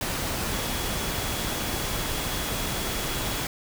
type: tone in noise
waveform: sine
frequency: 3355 Hz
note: G#7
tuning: 17 cents sharp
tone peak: -40 dBFS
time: 0.52-3.45 s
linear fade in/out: 2 ms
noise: pink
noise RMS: -29 dBFS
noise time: 0.01-3.47 s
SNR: -14 dB
effects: none